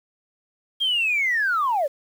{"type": "linear sweep", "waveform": "sine", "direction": "down", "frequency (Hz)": [3251, 523.3], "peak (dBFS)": -18, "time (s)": [0.8, 1.88], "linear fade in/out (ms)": 20, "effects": ["tanh soft clip ceiling -15 dBFS", "8-bit"]}